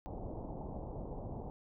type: low-pass noise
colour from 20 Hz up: pink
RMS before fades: -43 dBFS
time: 0.06-1.5 s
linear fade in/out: 0 ms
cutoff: 900 Hz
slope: 48 dB/octave
effects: none